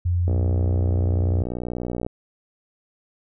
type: tone with pitch glide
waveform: sine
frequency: 87.8 to 88.82 Hz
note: F2 to F2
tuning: +10 to +30 cents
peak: -18 dBFS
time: 0.05-1.43 s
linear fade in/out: 10 ms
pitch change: +20 cents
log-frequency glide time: 0.44-0.7 s
type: click train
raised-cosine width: 2 ms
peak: -15 dBFS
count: 109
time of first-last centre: 0.28-2.065 s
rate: 60.5 Hz
effects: none